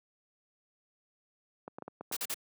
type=clicks; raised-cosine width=1 ms; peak=-27 dBFS; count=6; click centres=1.679 / 1.785 / 1.823 / 1.88 / 2.01 / 2.114 s
type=noise bursts; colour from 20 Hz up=white; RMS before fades=-35 dBFS; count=3; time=2.12-2.343 s; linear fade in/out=5 ms; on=47 ms; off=41 ms
effects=high-pass 200 Hz 12 dB/octave